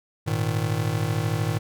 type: chord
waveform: square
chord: Ab suspended second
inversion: none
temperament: just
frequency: 103.83 / 116.8 / 155.74 Hz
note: Ab2 / Bb2 / Eb3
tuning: 0 / +4 / +2 cents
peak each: -28 dBFS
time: 0.26-1.59 s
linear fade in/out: 20 ms
effects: none